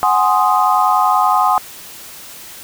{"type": "chord", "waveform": "sine", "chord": "Ab dominant seventh", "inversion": "third", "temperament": "equal", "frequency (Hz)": [740, 830.6, 1046.5, 1244.5], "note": ["Gb5", "Ab5", "C6", "Eb6"], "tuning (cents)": [0, 0, 0, 0], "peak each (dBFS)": -16, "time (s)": [0.03, 1.58], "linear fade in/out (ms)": 0, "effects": ["white hiss -35 dBFS RMS until 2.63 s"]}